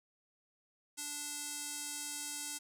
square tone with band-pass filter, 292.6 Hz, D4, 6 cents flat, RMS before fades -42 dBFS, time 0.97-2.59 s, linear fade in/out 20 ms, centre 8400 Hz, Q 1.8, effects none

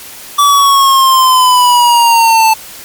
square exponential sweep, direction down, 1157 to 880 Hz, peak -5 dBFS, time 0.38-2.54 s, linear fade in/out 10 ms, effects white hiss -30 dBFS RMS until 2.84 s + MP3 96 kbps

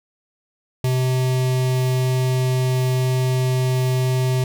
square tone with notch filter, 128.5 Hz, C3, 31 cents flat, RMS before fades -19 dBFS, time 0.84-4.44 s, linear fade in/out 2 ms, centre 1400 Hz, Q 1.7, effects none

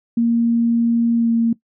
sine tone with pitch glide, 233.1 to 230.4 Hz, A#3 to A#3, 0 to -20 cents, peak -13 dBFS, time 0.17-1.53 s, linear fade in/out 5 ms, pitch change -20 cents, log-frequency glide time 1.16-1.3 s, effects noise-tail reverb RT60 0.1 s tail -19 dB re dry

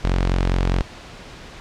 sawtooth tone, 44.9 Hz, F1, 49 cents sharp, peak -13 dBFS, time 0.04-0.82 s, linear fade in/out 0 ms, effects pink hiss -39 dBFS RMS until 1.6 s + low-pass 5000 Hz 12 dB/octave

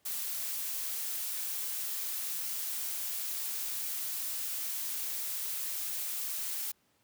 blue noise, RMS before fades -36 dBFS, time 0.05-6.72 s, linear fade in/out 10 ms, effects pink hiss -71 dBFS RMS until 7.03 s + high-pass 100 Hz 12 dB/octave

